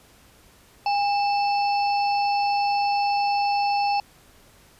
harmonic tone with a mistuned harmonic, 880 Hz, A5, in tune, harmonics 1 / 3 / 5 / 6, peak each -20 / -31 / -35 / -36 dBFS, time 0.86-4 s, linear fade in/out 2 ms, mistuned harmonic 1, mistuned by -140 cents, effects pink hiss -54 dBFS RMS until 4.79 s + resampled to 32000 Hz

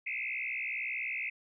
sine tone with frequency modulation, 2332 Hz, D7, 13 cents flat, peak -33 dBFS, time 0.06-1.3 s, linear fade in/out 10 ms, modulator 61.8 Hz, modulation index 4.6, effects none

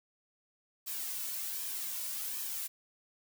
blue noise with flanger, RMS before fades -38 dBFS, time 0.86-2.68 s, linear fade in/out 20 ms, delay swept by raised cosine 1.4 to 2.5 ms, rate 1.3 Hz, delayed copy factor -0.5, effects none

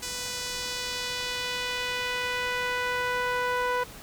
sawtooth tone with band-pass filter sweep, 495.2 Hz, B4, 5 cents sharp, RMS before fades -30 dBFS, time 0.02-3.84 s, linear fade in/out 10 ms, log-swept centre 6800 to 1100 Hz, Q 1.1, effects pink hiss -45 dBFS RMS until 4.02 s

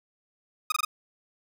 sawtooth tone bursts, 1244.5 Hz, D#6, in tune, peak -19 dBFS, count 4, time 0.7-0.85 s, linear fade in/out 5 ms, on 21 ms, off 22 ms, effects none

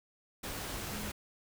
sine tone in noise, 208.6 Hz, G#3, 8 cents sharp, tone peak -42 dBFS, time 0.91-1.11 s, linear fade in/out 10 ms, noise pink, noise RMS -40 dBFS, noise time 0.43-1.12 s, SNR -5 dB, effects none

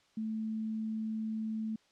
sine tone, 219.4 Hz, A3, 5 cents flat, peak -33 dBFS, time 0.17-1.76 s, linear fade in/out 5 ms, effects white hiss -68 dBFS RMS until 1.91 s + low-pass 5000 Hz 12 dB/octave

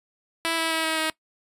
5% pulse tone with pitch steps, 329.6 / 326.2 / 322.8 / 319.5 / 316.2 Hz, E4 / E4 / E4 / D#4 / D#4, 0 / -18 / -36 / +46 / +28 cents, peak -12 dBFS, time 0.45-1.1 s, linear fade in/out 0 ms, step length 130 ms, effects noise-tail reverb RT60 0.1 s tail -21 dB re dry + resampled to 32000 Hz

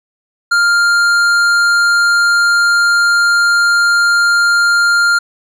triangle tone with hard clipping, 1400 Hz, F6, 4 cents sharp, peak -10 dBFS, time 0.51-5.19 s, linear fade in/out 10 ms, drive 14 dB, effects none

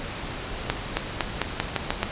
accelerating click train, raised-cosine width 0.3 ms, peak -6 dBFS, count 8, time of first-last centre 0.7-2.03 s, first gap 270 ms, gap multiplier 0.88, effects pink hiss -33 dBFS RMS until 2.11 s + resampled to 8000 Hz

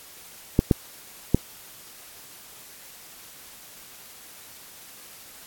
clicks, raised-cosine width 3 ms, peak -3 dBFS, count 3, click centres 0.591 / 0.712 / 1.346 s, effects white hiss -46 dBFS RMS until 5.46 s + AAC 64 kbps

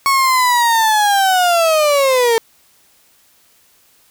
35% pulse linear sweep, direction down, 1108.7 to 447.5 Hz, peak -9 dBFS, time 0.06-2.38 s, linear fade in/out 0 ms, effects white hiss -53 dBFS RMS until 4.1 s

